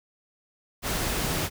sine tone in noise, 155.56 Hz, D#3, in tune, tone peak -33 dBFS, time 1.19-1.46 s, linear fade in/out 50 ms, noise pink, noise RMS -28 dBFS, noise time 0.82-1.5 s, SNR -8 dB, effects none

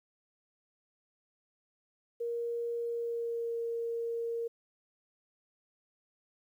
sine tone with pitch glide, 470 to 464.3 Hz, A#4 to A#4, +14 to -7 cents, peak -32 dBFS, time 2.2-4.48 s, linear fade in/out 10 ms, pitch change -21 cents, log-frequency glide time 2.75-3.58 s, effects 11-bit

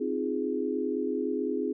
sine chord, F minor seventh, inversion second, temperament equal, 261.6 / 311.1 / 349.2 / 415.3 Hz, C4 / Eb4 / F4 / Ab4, 0 / 0 / 0 / 0 cents, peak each -32 / -34 / -34 / -31 dBFS, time 0-1.73 s, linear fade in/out 10 ms, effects none

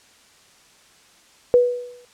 sine tone with exponential decay, 489.7 Hz, B4, 15 cents flat, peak -8 dBFS, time 1.54-2.05 s, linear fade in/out 0 ms, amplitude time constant 110 ms, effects white hiss -53 dBFS RMS until 2.13 s + low-pass 8000 Hz 12 dB/octave

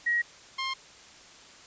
sine / 15% pulse tone pair in turn, 1899 / 1062.1 Hz, A#6 / C6, +32 / +26 cents, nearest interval minor seventh, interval 1006 cents, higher first, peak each -23 dBFS, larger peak neither, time 0.06-0.22 / 0.58-0.74 s, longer neither, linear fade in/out 10 ms, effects white hiss -51 dBFS RMS until 1.66 s + resampled to 16000 Hz

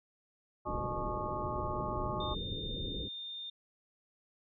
harmonic tone, 121.8 Hz, B2, 24 cents flat, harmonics 1 / 3 / 5 / 7 / 9 / 10, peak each -46 / -44 / -41 / -41 / -40 / -44 dBFS, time 0.65-2.35 s, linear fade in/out 20 ms
pink low-pass noise, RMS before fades -40 dBFS, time 0.66-3.09 s, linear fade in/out 20 ms, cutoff 530 Hz, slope 96 dB/octave
sine tone, 3625 Hz, A#7, 49 cents flat, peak -40 dBFS, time 2.2-3.5 s, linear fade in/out 5 ms
effects none

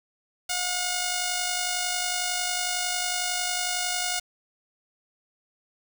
5% pulse tone with amplitude modulation, 720 Hz, F#5, 47 cents flat, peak -13 dBFS, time 0.49-4.2 s, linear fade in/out 10 ms, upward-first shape sine, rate 51 Hz, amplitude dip 30%, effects 7-bit

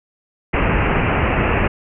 pink low-pass noise, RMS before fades -17 dBFS, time 0.53-1.68 s, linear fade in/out 10 ms, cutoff 2800 Hz, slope 96 dB/octave, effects none

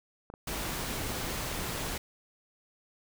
clicks, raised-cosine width 1 ms, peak -29 dBFS, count 7, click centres 0.301 / 0.339 / 0.525 / 1.018 / 1.114 / 1.16 / 1.76 s
pink noise, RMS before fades -35 dBFS, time 0.47-1.98 s, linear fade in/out 5 ms
effects none

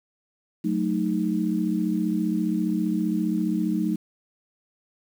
sine chord, D# diminished, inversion first, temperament equal, 185 / 220 / 311.1 Hz, F#3 / A3 / D#4, 0 / 0 / 0 cents, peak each -26 dBFS, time 0.64-3.96 s, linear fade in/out 10 ms, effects 8-bit

